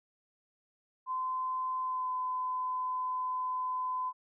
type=tone with pitch glide; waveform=sine; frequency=1028 to 1015.6 Hz; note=C6 to B5; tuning=-31 to +48 cents; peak=-31 dBFS; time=1.06-4.13 s; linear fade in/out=50 ms; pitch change=-21 cents; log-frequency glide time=1.81-2.11 s; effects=none